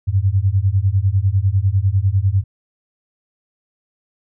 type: beating tone pair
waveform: sine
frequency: 92.5 / 102.5 Hz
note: F#2 / G#2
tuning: 0 / -22 cents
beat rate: 10 Hz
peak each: -16 dBFS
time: 0.07-2.44 s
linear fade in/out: 20 ms
effects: none